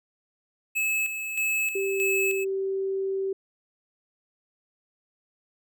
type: tone with tremolo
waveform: square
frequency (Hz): 2595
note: E7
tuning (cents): -28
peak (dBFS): -24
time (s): 0.75-2.45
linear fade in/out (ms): 20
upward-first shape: square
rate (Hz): 1.6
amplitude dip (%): 55
type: tone with pitch glide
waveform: sine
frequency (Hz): 389.6 to 386.7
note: G4 to G4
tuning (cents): -11 to -24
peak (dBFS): -25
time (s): 1.75-3.33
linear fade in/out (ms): 5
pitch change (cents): -13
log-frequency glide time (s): 1.9-2.14
effects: none